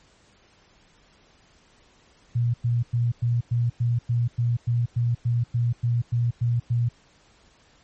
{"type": "tone bursts", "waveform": "sine", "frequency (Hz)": 119.1, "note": "A#2", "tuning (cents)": 38, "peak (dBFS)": -19, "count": 16, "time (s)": [2.35, 6.89], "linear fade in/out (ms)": 10, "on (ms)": 190, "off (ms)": 100, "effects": ["pink hiss -58 dBFS RMS until 7.83 s", "MP3 32 kbps"]}